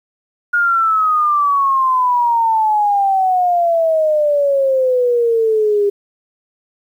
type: exponential sweep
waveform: sine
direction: down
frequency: 1434 to 401.5 Hz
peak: -11 dBFS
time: 0.53-5.9 s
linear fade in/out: 10 ms
effects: 8-bit